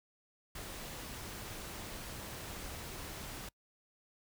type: noise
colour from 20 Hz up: pink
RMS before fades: -45 dBFS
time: 0.55-3.49 s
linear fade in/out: 5 ms
effects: noise-tail reverb RT60 0.1 s tail -25 dB re dry